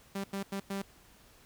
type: tone bursts at uneven times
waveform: sawtooth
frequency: 196.7 Hz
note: G3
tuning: 6 cents sharp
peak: -30 dBFS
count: 4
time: 0.15-0.24 / 0.33-0.43 / 0.52-0.6 / 0.7-0.82 s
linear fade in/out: 5 ms
effects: pink hiss -60 dBFS RMS until 1.45 s